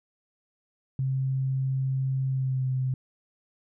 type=tone with pitch glide; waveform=sine; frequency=132.9 to 129.94 Hz; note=C3 to C3; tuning=+27 to -12 cents; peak=-24 dBFS; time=0.99-2.94 s; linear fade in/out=2 ms; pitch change=-39 cents; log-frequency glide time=2.28-2.66 s; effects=none